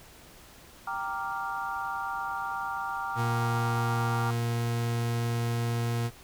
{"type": "chord", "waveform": "sine", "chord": "G minor seventh", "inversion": "none", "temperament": "equal", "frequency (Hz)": [784, 932.3, 1174.7, 1396.9], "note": ["G5", "Bb5", "D6", "F6"], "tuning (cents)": [0, 0, 0, 0], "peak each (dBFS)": -36, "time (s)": [0.87, 4.31], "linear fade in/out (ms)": 5}
{"type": "tone", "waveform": "40% pulse", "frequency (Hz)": 117.6, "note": "A#2", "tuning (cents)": 16, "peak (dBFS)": -26, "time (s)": [3.15, 6.11], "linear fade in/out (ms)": 50}
{"effects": ["pink hiss -52 dBFS RMS until 6.23 s"]}